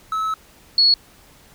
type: tone pair in turn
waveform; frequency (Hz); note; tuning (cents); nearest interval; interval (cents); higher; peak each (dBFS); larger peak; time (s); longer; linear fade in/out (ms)
triangle / sine; 1297 / 4363; E6 / C#8; -28 / -28; octave + major sixth; 2100; second; -18 / -11; second; 0.12-0.34 / 0.78-0.94; first; 2
effects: pink hiss -50 dBFS RMS until 1.54 s